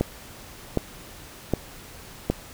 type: click train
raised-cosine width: 2 ms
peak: -7 dBFS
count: 4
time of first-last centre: 0.01-2.3 s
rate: 1.31 Hz
effects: pink hiss -44 dBFS RMS until 2.53 s